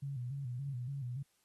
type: tone with vibrato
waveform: sine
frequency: 130.81 Hz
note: C3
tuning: in tune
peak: -37 dBFS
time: 0.02-1.23 s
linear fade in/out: 10 ms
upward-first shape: square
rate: 3.5 Hz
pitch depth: 110 cents each way
effects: white hiss -75 dBFS RMS until 1.44 s + AAC 32 kbps